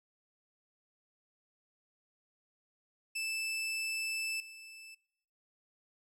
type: tone with level steps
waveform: sawtooth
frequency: 2637 Hz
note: E7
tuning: in tune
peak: -31 / -46 dBFS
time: 3.15-4.95 s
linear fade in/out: 10 ms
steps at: 4.4 s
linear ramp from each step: 2 ms
effects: noise-tail reverb RT60 0.9 s tail -24 dB re dry + low-pass 12000 Hz 12 dB/octave